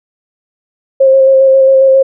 sine tone with vibrato, 534 Hz, C5, 35 cents sharp, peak -3 dBFS, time 1-2.03 s, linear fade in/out 10 ms, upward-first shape square, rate 7.4 Hz, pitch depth 13 cents each way, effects none

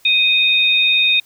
sine tone pair together, 2500 / 3691 Hz, D#7 / A#7, +8 / -18 cents, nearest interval perfect fifth, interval 674 cents, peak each -14 dBFS, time 0.05-1.2 s, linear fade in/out 5 ms, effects white hiss -52 dBFS RMS until 1.25 s

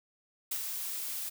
blue noise with ADSR envelope, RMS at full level -33 dBFS, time 0.51-1.3 s, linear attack 7 ms, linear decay 73 ms, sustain -4 dB, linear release 18 ms, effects none

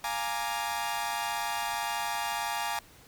sawtooth chord, Bb dominant seventh, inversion second, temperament equal, 698.5 / 830.6 / 932.3 / 1174.7 Hz, F5 / Ab5 / Bb5 / D6, 0 / 0 / 0 / 0 cents, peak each -35 / -30 / -31 / -35 dBFS, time 0.04-2.79 s, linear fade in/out 2 ms, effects pink hiss -55 dBFS RMS until 3.07 s

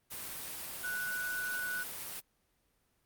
sine tone in noise, 1480 Hz, F#6, in tune, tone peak -34 dBFS, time 0.83-1.84 s, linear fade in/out 20 ms, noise white, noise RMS -42 dBFS, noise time 0.1-2.21 s, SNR +5 dB, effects pink hiss -75 dBFS RMS until 3.05 s + Opus 32 kbps

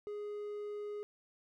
triangle tone, 415.3 Hz, G#4, in tune, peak -37 dBFS, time 0.07-1.03 s, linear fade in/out 0 ms, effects none

